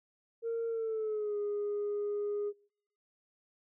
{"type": "tone with pitch glide", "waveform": "sine", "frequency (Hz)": [460, 412.2], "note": ["A#4", "G#4"], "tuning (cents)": [-23, -13], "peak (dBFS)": -30, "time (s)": [0.42, 2.53], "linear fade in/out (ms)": 50, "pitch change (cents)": -190, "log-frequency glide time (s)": [0.68, 1.37], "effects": ["noise-tail reverb RT60 0.7 s tail -26 dB re dry", "tanh soft clip ceiling -29 dBFS"]}